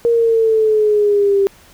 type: exponential sweep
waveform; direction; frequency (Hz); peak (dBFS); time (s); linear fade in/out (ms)
sine; down; 470.6 to 392; -10; 0.05-1.47; 0
effects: pink hiss -46 dBFS RMS until 1.73 s